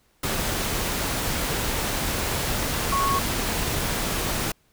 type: tone in noise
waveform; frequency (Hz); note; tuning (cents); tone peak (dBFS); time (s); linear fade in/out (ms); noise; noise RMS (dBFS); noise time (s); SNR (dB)
sine; 1102; C#6; -11; -21; 2.92-3.19; 5; pink; -26; 0.23-4.52; +2
effects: pink hiss -64 dBFS RMS until 4.72 s